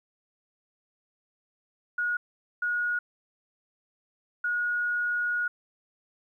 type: tone bursts at uneven times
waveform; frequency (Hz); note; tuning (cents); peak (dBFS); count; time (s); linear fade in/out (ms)
sine; 1447; F#6; -39; -25; 3; 1.98-2.17 / 2.62-2.99 / 4.44-5.48; 5
effects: 11-bit